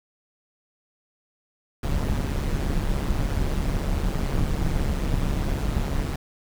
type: noise with amplitude modulation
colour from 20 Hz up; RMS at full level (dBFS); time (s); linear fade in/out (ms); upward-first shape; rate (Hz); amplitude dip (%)
brown; -21; 1.83-6.16; 5; sine; 142; 70
effects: none